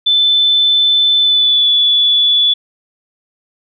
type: tone with pitch glide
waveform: sine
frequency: 3520 to 3442 Hz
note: A7 to A7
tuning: 0 to -39 cents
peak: -8 dBFS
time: 0.06-2.54 s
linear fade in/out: 10 ms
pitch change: -39 cents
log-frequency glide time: 1.2-1.69 s
effects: none